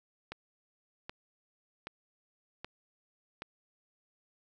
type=click train; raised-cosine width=0.3 ms; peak=-24 dBFS; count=5; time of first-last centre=0.32-3.421 s; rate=1.29 Hz; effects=none